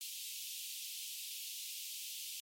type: high-pass noise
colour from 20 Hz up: pink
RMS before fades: -45 dBFS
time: 0.01-2.4 s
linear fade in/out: 0 ms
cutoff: 2700 Hz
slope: 48 dB/octave
effects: MP3 64 kbps